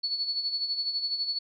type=tone with tremolo; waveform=sine; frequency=4423 Hz; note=C#8; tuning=5 cents flat; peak=-25 dBFS; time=0.03-1.39 s; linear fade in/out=10 ms; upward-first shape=sine; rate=12 Hz; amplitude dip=60%; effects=none